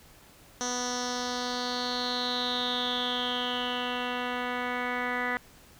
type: tone with low-pass filter sweep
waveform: 10% pulse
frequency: 246.9 Hz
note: B3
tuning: in tune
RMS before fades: -31 dBFS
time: 0.61-5.37 s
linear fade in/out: 0 ms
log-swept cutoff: 5900 to 2000 Hz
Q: 7.7
effects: pink hiss -55 dBFS RMS until 5.79 s